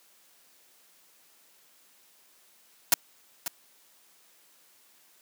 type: noise with echo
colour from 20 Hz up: white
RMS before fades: -19 dBFS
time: 2.92-2.94 s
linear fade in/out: 2 ms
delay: 540 ms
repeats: 1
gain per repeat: -12 dB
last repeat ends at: 3.48 s
effects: white hiss -61 dBFS RMS until 5.21 s + high-pass 200 Hz 12 dB/octave